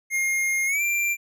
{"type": "tone with pitch glide", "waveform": "square", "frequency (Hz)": [2132, 2366], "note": ["C7", "D7"], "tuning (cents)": [32, 12], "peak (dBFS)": -22, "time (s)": [0.1, 1.17], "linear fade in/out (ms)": 50, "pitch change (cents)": 180, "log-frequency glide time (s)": [0.66, 0.82], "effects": []}